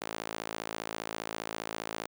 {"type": "tone with high-pass filter", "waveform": "sawtooth", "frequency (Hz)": 55, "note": "A1", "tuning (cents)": 0, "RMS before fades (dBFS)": -39, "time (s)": [0.01, 2.07], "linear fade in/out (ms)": 10, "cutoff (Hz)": 450, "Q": 0.66, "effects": []}